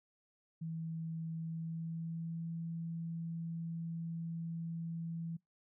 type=tone with pitch glide; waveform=sine; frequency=162.8 to 165.93 Hz; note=E3 to E3; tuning=-21 to +12 cents; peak=-38 dBFS; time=0.61-5.37 s; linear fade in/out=10 ms; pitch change=+33 cents; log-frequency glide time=1.36-2.51 s; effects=noise-tail reverb RT60 0.2 s tail -26 dB re dry